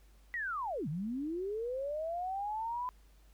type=linear two-way sweep; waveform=sine; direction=down then up; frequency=1975.5 to 138.59 to 1011 Hz; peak=-34 dBFS; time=0.34-2.89 s; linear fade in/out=0 ms; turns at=0.88 s; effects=added 50 Hz sine -58 dBFS peak until 3.33 s + pink hiss -69 dBFS RMS until 3.33 s